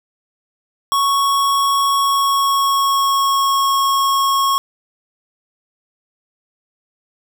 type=tone with pitch glide; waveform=square; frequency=1108.7 to 1094.7 Hz; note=C#6 to C#6; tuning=0 to -22 cents; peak=-14 dBFS; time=0.92-4.58 s; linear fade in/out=0 ms; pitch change=-22 cents; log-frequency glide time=1.86-3.77 s; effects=none